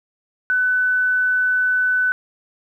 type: tone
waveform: sine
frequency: 1500 Hz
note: F#6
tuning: 23 cents sharp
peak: -15 dBFS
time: 0.5-2.12 s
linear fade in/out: 0 ms
effects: 9-bit